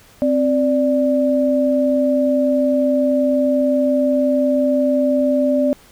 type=tone pair together; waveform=sine; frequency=261.6 / 587.3 Hz; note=C4 / D5; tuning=0 / 0 cents; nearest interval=octave + major second; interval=1400 cents; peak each=-16 dBFS; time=0.22-5.73 s; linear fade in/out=0 ms; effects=pink hiss -48 dBFS RMS until 5.91 s